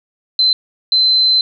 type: tone bursts at uneven times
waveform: sine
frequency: 4070 Hz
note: C8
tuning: 49 cents flat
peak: -9 dBFS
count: 2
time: 0.39-0.53 / 0.92-1.41 s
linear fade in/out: 2 ms
effects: none